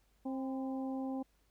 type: harmonic tone with a mistuned harmonic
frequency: 265 Hz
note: C4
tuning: 22 cents sharp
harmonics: 1 / 2 / 3 / 4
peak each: -36 / -45 / -46 / -56 dBFS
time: 0.25-1.23 s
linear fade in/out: 10 ms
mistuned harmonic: 4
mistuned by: -61 cents
effects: added 50 Hz sine -70 dBFS peak until 1.5 s + pink hiss -75 dBFS RMS until 1.5 s